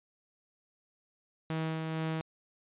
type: tone with tremolo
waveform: sawtooth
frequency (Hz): 160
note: D#3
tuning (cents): +49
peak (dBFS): -27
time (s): 1.5-2.21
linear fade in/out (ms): 0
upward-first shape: sine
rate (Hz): 2.2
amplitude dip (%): 30
effects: resampled to 8000 Hz